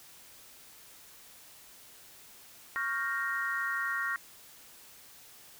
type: chord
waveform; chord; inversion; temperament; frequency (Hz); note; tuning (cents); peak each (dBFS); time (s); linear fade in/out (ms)
sine; G half-diminished seventh; second; equal; 1108.7 / 1396.9 / 1568 / 1864.7; Db6 / F6 / G6 / Bb6; 0 / 0 / 0 / 0; -38 / -35 / -39 / -33; 2.76-4.16; 0
effects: white hiss -54 dBFS RMS until 5.59 s